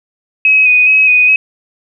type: tone with vibrato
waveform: sine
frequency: 2520 Hz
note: D#7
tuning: 21 cents sharp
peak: -5 dBFS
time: 0.45-1.36 s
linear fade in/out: 2 ms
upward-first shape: square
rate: 2.4 Hz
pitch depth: 21 cents each way
effects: none